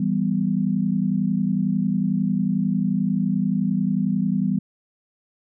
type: chord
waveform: sine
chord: E minor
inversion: none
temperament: equal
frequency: 164.81 / 196 / 246.9 Hz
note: E3 / G3 / B3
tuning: 0 / 0 / 0 cents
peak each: -25 / -21 / -25 dBFS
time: 0-4.59 s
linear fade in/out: 5 ms
effects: none